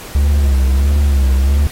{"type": "tone with vibrato", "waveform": "triangle", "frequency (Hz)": 68.8, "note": "C#2", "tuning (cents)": -12, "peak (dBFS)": -7, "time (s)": [0.15, 1.67], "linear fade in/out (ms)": 0, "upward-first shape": "sine", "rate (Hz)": 1.5, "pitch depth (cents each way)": 86, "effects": ["pink hiss -32 dBFS RMS until 1.71 s", "AAC 48 kbps"]}